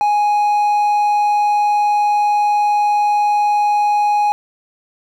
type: tone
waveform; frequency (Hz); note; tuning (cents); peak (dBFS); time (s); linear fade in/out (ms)
triangle; 830.6; G#5; 0; -10; 0.01-4.32; 0
effects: none